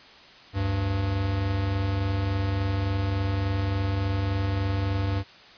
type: tone pair together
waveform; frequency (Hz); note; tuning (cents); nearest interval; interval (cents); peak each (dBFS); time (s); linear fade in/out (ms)
square; 74.52 / 98; D2 / G2; +26 / 0; perfect fourth; 474; -33 / -25; 0.53-5.24; 50
effects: white hiss -49 dBFS RMS until 5.57 s + resampled to 11025 Hz